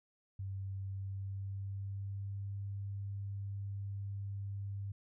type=tone with pitch glide; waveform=sine; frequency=97 to 99.5 Hz; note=G2 to G2; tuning=-18 to +26 cents; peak=-38 dBFS; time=0.39-4.92 s; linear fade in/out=5 ms; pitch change=+44 cents; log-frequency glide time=0.86-2.51 s; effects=none